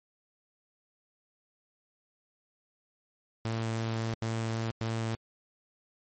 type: tone bursts at uneven times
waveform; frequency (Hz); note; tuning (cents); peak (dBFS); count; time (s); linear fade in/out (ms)
sawtooth; 113; A2; +47; -26; 3; 3.45-4.14 / 4.22-4.71 / 4.81-5.15; 0
effects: MP3 32 kbps